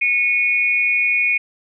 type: tone pair together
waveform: sine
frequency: 2192 / 2460 Hz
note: C#7 / D#7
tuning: -20 / -20 cents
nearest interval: major second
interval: 200 cents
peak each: -19 / -16 dBFS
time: 0.01-1.38 s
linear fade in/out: 10 ms
effects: none